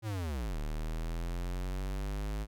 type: linear two-way sweep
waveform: square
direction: down then up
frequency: 114.4 to 36.97 to 52.8 Hz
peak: -34 dBFS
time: 0.02-2.47 s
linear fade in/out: 50 ms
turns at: 0.58 s
effects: none